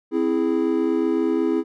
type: chord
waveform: triangle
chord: C augmented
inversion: none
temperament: equal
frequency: 261.6 / 329.6 / 415.3 Hz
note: C4 / E4 / G#4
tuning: 0 / 0 / 0 cents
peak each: -22 / -19 / -22 dBFS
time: 0.11-1.64 s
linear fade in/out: 50 ms
effects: none